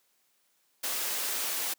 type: high-pass noise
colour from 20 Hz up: white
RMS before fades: -32 dBFS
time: 0.83-1.74 s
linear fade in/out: 10 ms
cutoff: 310 Hz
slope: 12 dB/octave
effects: white hiss -71 dBFS RMS until 1.78 s + high-pass 200 Hz 12 dB/octave